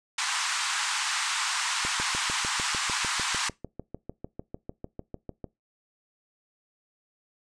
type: band-pass noise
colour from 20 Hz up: pink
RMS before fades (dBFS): -29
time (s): 0.18-3.49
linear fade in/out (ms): 5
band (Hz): 900 to 8900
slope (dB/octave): 48
type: click train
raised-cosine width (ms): 2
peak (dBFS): -22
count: 25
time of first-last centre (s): 1.85-5.443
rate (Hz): 6.68
effects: noise-tail reverb RT60 0.2 s tail -22 dB re dry